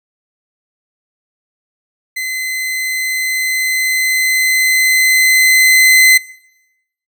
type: tone with level ramp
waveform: 40% pulse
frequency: 2044 Hz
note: C7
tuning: 41 cents flat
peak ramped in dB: -17 to -3 dBFS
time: 2.16-6.18 s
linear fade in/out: 10 ms
effects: noise-tail reverb RT60 0.9 s tail -23 dB re dry